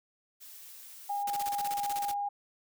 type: noise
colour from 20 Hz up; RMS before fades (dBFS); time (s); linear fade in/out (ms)
blue; -49; 0.4-1.24; 20
type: tone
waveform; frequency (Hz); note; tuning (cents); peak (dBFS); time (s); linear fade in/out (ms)
sine; 812; G#5; -39; -30; 1.09-2.29; 10
type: noise with tremolo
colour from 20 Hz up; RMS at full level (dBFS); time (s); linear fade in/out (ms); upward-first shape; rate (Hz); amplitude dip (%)
white; -39; 1.27-2.14; 5; square; 16; 80
effects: none